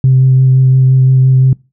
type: tone with vibrato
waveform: sine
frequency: 130.81 Hz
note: C3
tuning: in tune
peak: -3 dBFS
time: 0.04-1.53 s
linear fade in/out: 2 ms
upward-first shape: sine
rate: 5.8 Hz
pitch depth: 12 cents each way
effects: noise-tail reverb RT60 0.3 s tail -26 dB re dry + tanh soft clip ceiling 0 dBFS